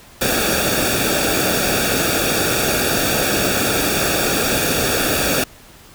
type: noise with comb filter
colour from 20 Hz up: pink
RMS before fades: -18 dBFS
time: 0.21-5.44 s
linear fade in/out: 5 ms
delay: 0.98 ms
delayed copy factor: -0.8
effects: pink hiss -44 dBFS RMS until 5.94 s